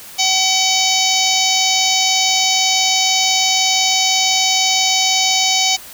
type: harmonic tone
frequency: 758 Hz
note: F#5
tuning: 42 cents sharp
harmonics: 1 / 3 / 4 / 5 / 6 / 7 / 8 / 9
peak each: -21 / -21 / -21 / -21 / -21 / -21 / -21 / -21 dBFS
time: 0.18-5.77 s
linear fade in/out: 20 ms
effects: white hiss -36 dBFS RMS until 5.93 s